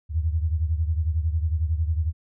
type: beating tone pair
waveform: sine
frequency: 77.78 / 88.78 Hz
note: D#2 / F2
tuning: 0 / +29 cents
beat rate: 11 Hz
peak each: -22 / -27 dBFS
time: 0.09-2.13 s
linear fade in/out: 50 ms
effects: none